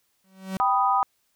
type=tone with exponential growth; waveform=45% pulse; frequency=190 Hz; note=F#3; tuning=46 cents sharp; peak=-25 dBFS; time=0.24-0.57 s; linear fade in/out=2 ms; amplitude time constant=71 ms
type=chord; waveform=sine; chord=G augmented; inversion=none; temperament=equal; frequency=784 / 987.8 / 1244.5 Hz; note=G5 / B5 / D#6; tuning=0 / 0 / 0 cents; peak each=-23 dBFS; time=0.6-1.03 s; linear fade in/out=0 ms
effects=white hiss -70 dBFS RMS until 1.35 s